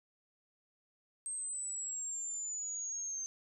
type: exponential sweep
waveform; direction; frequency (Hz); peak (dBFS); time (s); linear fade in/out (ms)
sine; down; 8400 to 6272; -37; 1.26-3.26; 0
effects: none